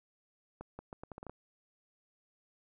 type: accelerating click train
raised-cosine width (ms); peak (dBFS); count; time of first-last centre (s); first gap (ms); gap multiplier
1; -30; 9; 0.61-1.296; 180; 0.77
effects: none